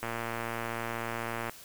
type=click train; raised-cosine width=0.5 ms; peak=-19 dBFS; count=171; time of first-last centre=0.03-1.496 s; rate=116 Hz; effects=white hiss -50 dBFS RMS until 1.64 s